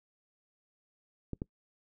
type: clicks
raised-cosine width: 3 ms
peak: -23 / -22 dBFS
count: 2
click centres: 1.333 / 1.419 s
effects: noise-tail reverb RT60 0.1 s tail -24 dB re dry